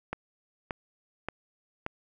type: click train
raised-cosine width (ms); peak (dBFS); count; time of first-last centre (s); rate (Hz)
0.5; -17; 4; 0.13-1.864; 1.73
effects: none